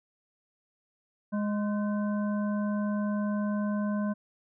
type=harmonic tone with a mistuned harmonic; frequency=207.3 Hz; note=G#3; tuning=3 cents flat; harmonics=1 / 3 / 5 / 7; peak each=-27 / -37 / -41 / -44 dBFS; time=1.32-4.14 s; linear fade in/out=20 ms; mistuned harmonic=7; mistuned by=+84 cents; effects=none